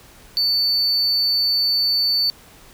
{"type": "tone", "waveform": "triangle", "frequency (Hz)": 4500, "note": "C#8", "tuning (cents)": 25, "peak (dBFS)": -14, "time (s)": [0.37, 2.3], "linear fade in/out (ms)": 0, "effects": ["tanh soft clip ceiling -11 dBFS", "pink hiss -47 dBFS RMS until 2.73 s"]}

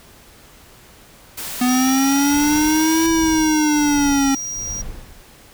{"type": "noise", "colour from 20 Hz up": "white", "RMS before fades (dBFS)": -29, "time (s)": [1.37, 3.07], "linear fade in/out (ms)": 10}
{"type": "linear two-way sweep", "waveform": "square", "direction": "up then down", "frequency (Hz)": [246.7, 329.6, 270.3], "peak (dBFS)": -15, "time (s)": [1.61, 4.35], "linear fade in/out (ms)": 5, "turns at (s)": 3.08}
{"type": "tone", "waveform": "square", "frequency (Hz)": 5730, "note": "F8", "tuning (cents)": 44, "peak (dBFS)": -25, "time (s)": [1.68, 4.82], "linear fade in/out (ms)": 10}
{"type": "noise with tremolo", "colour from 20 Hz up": "brown", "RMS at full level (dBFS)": -31, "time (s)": [2.3, 5.22], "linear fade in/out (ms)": 2, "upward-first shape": "sine", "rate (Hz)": 1.3, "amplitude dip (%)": 85}
{"effects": ["pink hiss -46 dBFS RMS until 5.53 s"]}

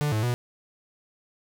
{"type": "tone with pitch steps", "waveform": "45% pulse", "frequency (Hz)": [147.8, 108.1, 121.9], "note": ["D3", "A2", "B2"], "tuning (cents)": [11, -30, -22], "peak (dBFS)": -23, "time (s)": [0.01, 0.34], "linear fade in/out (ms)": 0, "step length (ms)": 110, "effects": []}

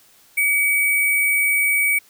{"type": "tone with sample-and-hold", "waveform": "sine", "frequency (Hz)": 2270, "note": "C#7", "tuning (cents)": 41, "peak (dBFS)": -15, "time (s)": [0.37, 1.99], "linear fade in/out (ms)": 10, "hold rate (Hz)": 11025, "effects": ["white hiss -53 dBFS RMS until 2.09 s"]}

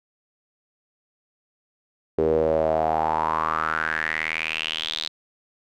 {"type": "tone with band-pass filter sweep", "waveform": "sawtooth", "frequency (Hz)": 79.3, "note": "D#2", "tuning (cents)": 33, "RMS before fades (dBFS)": -24, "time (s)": [2.18, 5.08], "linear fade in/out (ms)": 5, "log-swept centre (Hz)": [420, 4000], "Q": 6.5, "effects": []}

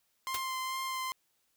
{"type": "tone with vibrato", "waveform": "sawtooth", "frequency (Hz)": 1046.5, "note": "C6", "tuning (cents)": 0, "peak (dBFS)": -30, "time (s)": [0.27, 1.12], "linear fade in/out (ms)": 0, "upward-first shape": "sine", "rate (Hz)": 2.3, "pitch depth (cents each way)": 15}
{"type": "noise with exponential decay", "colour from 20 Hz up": "white", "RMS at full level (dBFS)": -30, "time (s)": [0.34, 0.43], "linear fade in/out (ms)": 5, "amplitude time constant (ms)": 18}
{"effects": ["white hiss -75 dBFS RMS until 1.56 s"]}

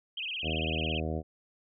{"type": "tone with vibrato", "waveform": "sine", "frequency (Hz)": 2838, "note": "F7", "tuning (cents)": 27, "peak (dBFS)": -33, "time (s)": [0.17, 1], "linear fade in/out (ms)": 5, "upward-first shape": "sine", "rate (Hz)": 18, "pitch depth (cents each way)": 230}
{"type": "harmonic tone", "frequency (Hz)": 79.2, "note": "D#2", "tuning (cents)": 31, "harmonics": [1, 2, 3, 4, 5, 6, 7, 8, 9], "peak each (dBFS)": [-34, -37, -39, -40, -41, -42, -42, -43, -44], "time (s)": [0.42, 1.23], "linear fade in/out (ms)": 50}
{"effects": []}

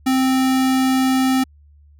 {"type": "tone", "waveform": "square", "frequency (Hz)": 261.6, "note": "C4", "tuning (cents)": 0, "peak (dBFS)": -15, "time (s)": [0.06, 1.44], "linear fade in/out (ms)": 10, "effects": ["added 73 Hz sine -46 dBFS peak until 1.99 s"]}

